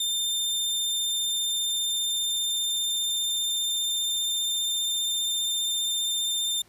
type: tone with vibrato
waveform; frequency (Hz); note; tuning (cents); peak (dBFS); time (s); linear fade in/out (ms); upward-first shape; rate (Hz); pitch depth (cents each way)
sawtooth; 3600; A7; +39; -22; 0-6.62; 5; sine; 15; 9
effects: pink hiss -59 dBFS RMS until 6.68 s + resampled to 32000 Hz